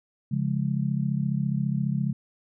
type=chord; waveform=sine; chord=Db major; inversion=none; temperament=just; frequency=138.59 / 173.24 / 207.9 Hz; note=Db3 / F3 / Ab3; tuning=0 / -14 / +2 cents; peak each=-26 / -29 / -29 dBFS; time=0.31-2.13 s; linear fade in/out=10 ms; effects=none